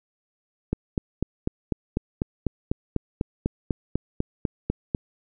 click train, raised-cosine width 3 ms, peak -10 dBFS, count 18, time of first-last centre 0.73-4.948 s, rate 4.03 Hz, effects none

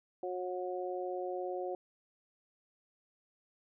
harmonic tone, 181.7 Hz, F#3, 31 cents flat, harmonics 2 / 3 / 4, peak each -38 / -40 / -41 dBFS, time 0.23-1.75 s, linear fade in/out 2 ms, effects none

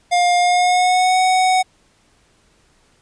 square tone with pitch glide, 708 to 744.1 Hz, F5 to F#5, +23 to +10 cents, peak -13 dBFS, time 0.11-1.63 s, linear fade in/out 20 ms, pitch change +87 cents, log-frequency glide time 0.37-1.19 s, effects pink hiss -57 dBFS RMS until 3.01 s + resampled to 22050 Hz

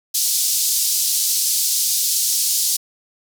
pink band-pass noise, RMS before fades -19 dBFS, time 0.14-2.77 s, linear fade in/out 10 ms, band 4600 to 16000 Hz, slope 24 dB/octave, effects none

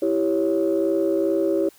sine chord, C# diminished, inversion first, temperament equal, 329.6 / 392 / 554.4 Hz, E4 / G4 / C#5, 0 / 0 / 0 cents, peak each -21 / -22 / -23 dBFS, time 0.02-1.69 s, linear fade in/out 5 ms, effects tanh soft clip ceiling -11 dBFS + white hiss -53 dBFS RMS until 1.78 s

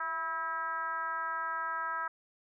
sine tone with frequency modulation, 1296 Hz, E6, 30 cents flat, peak -32 dBFS, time 0-2.08 s, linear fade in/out 5 ms, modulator 316 Hz, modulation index 1.2, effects none

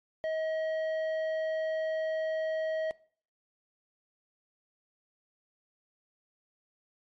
sine tone with tanh clipping, 635 Hz, D#5, 35 cents sharp, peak -31 dBFS, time 0.24-2.91 s, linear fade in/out 0 ms, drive 9 dB, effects noise-tail reverb RT60 0.5 s tail -21 dB re dry + MP3 48 kbps

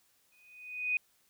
sine tone with exponential growth, 2489 Hz, D#7, in tune, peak -25 dBFS, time 0.32-0.97 s, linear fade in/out 2 ms, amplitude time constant 140 ms, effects white hiss -70 dBFS RMS until 1.29 s

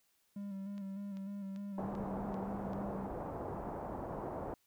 triangle tone with vibrato, 197.7 Hz, G3, 15 cents sharp, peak -38 dBFS, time 0.36-3.07 s, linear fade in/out 5 ms, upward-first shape square, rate 3.3 Hz, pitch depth 31 cents each way
click train, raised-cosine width 0.2 ms, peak -40 dBFS, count 6, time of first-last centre 0.78-2.733 s, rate 2.56 Hz
white low-pass noise, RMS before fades -42 dBFS, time 1.78-4.54 s, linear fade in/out 2 ms, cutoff 880 Hz, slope 24 dB/octave
effects white hiss -75 dBFS RMS until 4.66 s

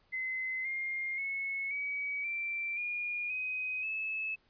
sine tone with pitch steps, 2049 / 2120 / 2194 / 2270 / 2348 / 2430 / 2514 / 2601 Hz, C7 / C7 / C#7 / C#7 / D7 / D#7 / D#7 / E7, -37 / +22 / -18 / +41 / -1 / -42 / +17 / -24 cents, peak -33 dBFS, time 0.12-4.36 s, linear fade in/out 20 ms, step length 530 ms, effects pink hiss -70 dBFS RMS until 4.49 s + resampled to 11025 Hz

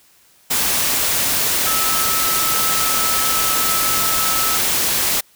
sine tone in noise, 1302 Hz, E6, 22 cents flat, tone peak -23 dBFS, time 1.66-4.58 s, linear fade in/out 10 ms, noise white, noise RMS -18 dBFS, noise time 0.5-5.21 s, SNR -8 dB, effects white hiss -53 dBFS RMS until 5.35 s

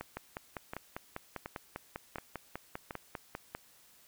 two click trains, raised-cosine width 0.5 ms, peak -23 / -24 dBFS, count 18 / 5, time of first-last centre 0.17-3.55 / 0.01-2.909 s, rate 5.03 / 1.38 Hz, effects white hiss -62 dBFS RMS until 4.07 s

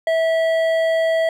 sine tone with hard clipping, 652 Hz, E5, 19 cents flat, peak -17 dBFS, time 0.07-1.29 s, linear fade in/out 2 ms, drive 9 dB, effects none

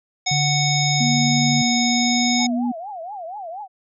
harmonic tone, 740 Hz, F#5, in tune, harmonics 1 / 3 / 5 / 7 / 9, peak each -25 / -25 / -25 / -25 / -25 dBFS, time 0.26-2.47 s, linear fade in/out 10 ms
sine tone, 145.7 Hz, D3, 13 cents flat, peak -20 dBFS, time 0.31-1.62 s, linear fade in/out 5 ms
sine tone with pitch glide, 237.1 to 243.1 Hz, A#3 to B3, +30 to -27 cents, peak -19 dBFS, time 1-2.72 s, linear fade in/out 10 ms, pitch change +43 cents, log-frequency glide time 1.76-2.59 s
sine tone with vibrato, 740 Hz, F#5, in tune, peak -29 dBFS, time 2.36-3.68 s, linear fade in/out 50 ms, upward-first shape triangle, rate 4.2 Hz, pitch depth 270 cents each way
effects none

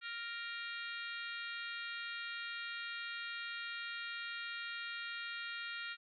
harmonic tone with a mistuned harmonic, 466.2 Hz, A#4, in tune, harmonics 3 / 4 / 5 / 6 / 7 / 8 / 9, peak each -45 / -47 / -49 / -51 / -52 / -53 / -54 dBFS, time 0.01-5.97 s, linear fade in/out 50 ms, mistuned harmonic 5, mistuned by +22 cents, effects none

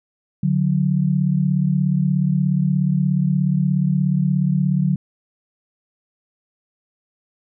sine tone pair together, 146.4 / 183.23 Hz, D3 / F#3, -5 / -17 cents, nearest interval major third, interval 388 cents, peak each -18 dBFS, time 0.43-4.96 s, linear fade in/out 5 ms, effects none

